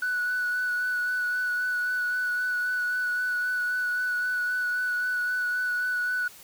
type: tone with vibrato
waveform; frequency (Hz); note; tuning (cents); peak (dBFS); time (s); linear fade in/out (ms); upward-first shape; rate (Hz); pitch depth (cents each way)
sine; 1480; F#6; 0; -23; 0.02-6.28; 5; sine; 3.8; 17
effects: tanh soft clip ceiling -22 dBFS + white hiss -49 dBFS RMS until 6.43 s